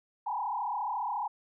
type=tone with frequency modulation; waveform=sine; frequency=901 Hz; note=A5; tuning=41 cents sharp; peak=-30 dBFS; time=0.26-1.28 s; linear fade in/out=10 ms; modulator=34.3 Hz; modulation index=3; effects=none